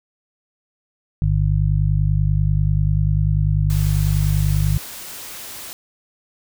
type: harmonic tone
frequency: 50.2 Hz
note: G1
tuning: 42 cents sharp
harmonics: 1 / 2 / 3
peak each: -19 / -19 / -19 dBFS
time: 1.22-4.78 s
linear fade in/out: 0 ms
type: noise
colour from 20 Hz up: white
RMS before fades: -34 dBFS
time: 3.7-5.73 s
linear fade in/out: 0 ms
effects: none